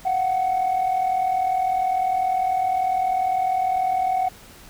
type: tone pair together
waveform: sine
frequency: 710 / 750 Hz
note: F5 / F#5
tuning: +28 / +23 cents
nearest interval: minor second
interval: 95 cents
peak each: -23 / -18 dBFS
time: 0.05-4.29 s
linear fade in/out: 10 ms
effects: tanh soft clip ceiling -16 dBFS + pink hiss -46 dBFS RMS until 4.69 s

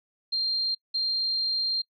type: tone bursts at uneven times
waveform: sine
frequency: 4186 Hz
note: C8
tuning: in tune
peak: -24 dBFS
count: 2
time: 0.32-0.75 / 0.94-1.82 s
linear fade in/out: 10 ms
effects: noise-tail reverb RT60 0.1 s tail -25 dB re dry

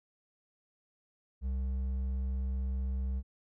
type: tone with hard clipping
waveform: triangle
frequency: 65.41 Hz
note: C2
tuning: in tune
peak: -32 dBFS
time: 1.41-3.23 s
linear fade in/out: 50 ms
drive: 8 dB
effects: none

